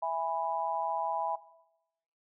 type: chord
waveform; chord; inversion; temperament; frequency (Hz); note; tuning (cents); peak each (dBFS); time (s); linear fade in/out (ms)
sine; E major; none; just; 659.3 / 824.1 / 988.9; E5 / G#5 / B5; 0 / -14 / +2; -34; 0.02-1.36; 10
effects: noise-tail reverb RT60 0.9 s tail -18 dB re dry